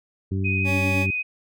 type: harmonic tone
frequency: 96.1 Hz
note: G2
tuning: 34 cents flat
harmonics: 1 / 2 / 3 / 4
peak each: -23 / -29 / -33 / -35 dBFS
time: 0.31-1.11 s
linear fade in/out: 10 ms
type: tone with vibrato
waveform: sine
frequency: 2500 Hz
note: D#7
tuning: 8 cents sharp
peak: -23 dBFS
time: 0.44-1.23 s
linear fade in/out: 20 ms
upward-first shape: sine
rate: 12 Hz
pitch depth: 10 cents each way
type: tone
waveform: 20% pulse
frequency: 279.6 Hz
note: C#4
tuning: 15 cents sharp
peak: -21 dBFS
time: 0.64-1.07 s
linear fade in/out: 50 ms
effects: none